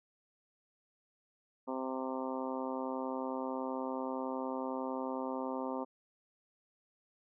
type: harmonic tone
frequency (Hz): 130.81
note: C3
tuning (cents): 0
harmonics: 2 / 3 / 4 / 5 / 6 / 7 / 8 / 9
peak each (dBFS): -39 / -44 / -41 / -46 / -47 / -43 / -47 / -49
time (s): 1.67-5.85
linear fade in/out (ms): 20
effects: none